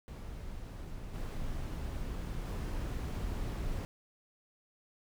brown noise with level steps, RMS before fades -43 / -38 / -36 dBFS, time 0.08-3.85 s, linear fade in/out 0 ms, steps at 1.13 / 2.45 s, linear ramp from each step 20 ms, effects none

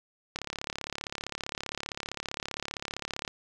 click train, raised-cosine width 0.2 ms, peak -16 dBFS, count 104, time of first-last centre 0.36-3.278 s, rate 35.3 Hz, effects none

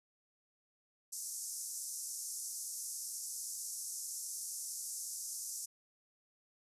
pink band-pass noise, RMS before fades -43 dBFS, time 1.12-5.66 s, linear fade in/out 10 ms, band 5600 to 12000 Hz, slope 48 dB/octave, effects resampled to 32000 Hz

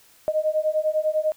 sine beating tone pair, 615 / 625 Hz, D#5 / D#5, -20 / +8 cents, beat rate 10 Hz, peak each -23 dBFS, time 0.28-1.32 s, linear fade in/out 0 ms, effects white hiss -55 dBFS RMS until 1.36 s

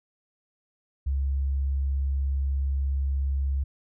sine tone, 68.4 Hz, C#2, 23 cents flat, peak -23 dBFS, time 1.06-3.64 s, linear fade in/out 10 ms, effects none

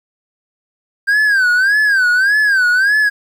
triangle tone with vibrato, 1581 Hz, G6, 14 cents sharp, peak -8 dBFS, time 1.07-3.1 s, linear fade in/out 20 ms, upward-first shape sine, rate 1.7 Hz, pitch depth 150 cents each way, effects 8-bit

